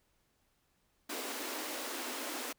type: high-pass noise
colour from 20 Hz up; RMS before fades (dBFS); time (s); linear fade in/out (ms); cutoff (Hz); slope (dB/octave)
pink; -40; 1.09-2.53; 10; 240; 96
effects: pink hiss -75 dBFS RMS until 2.58 s